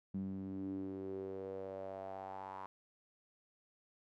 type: tone with band-pass filter sweep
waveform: sawtooth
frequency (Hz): 96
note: G2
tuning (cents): -36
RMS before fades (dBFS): -44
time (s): 0.14-2.66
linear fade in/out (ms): 0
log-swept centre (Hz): 200 to 1000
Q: 5.4
effects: none